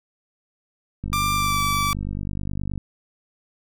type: click train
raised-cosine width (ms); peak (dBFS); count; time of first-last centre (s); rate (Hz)
5; -17; 87; 1.04-2.777; 49.5
type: tone with pitch glide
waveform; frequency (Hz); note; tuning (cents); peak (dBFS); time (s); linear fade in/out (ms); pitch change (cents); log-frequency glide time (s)
sawtooth; 1186 to 1156.9; D6 to D6; +17 to -26; -17; 1.13-1.93; 0; -43; 1.34-1.6
effects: none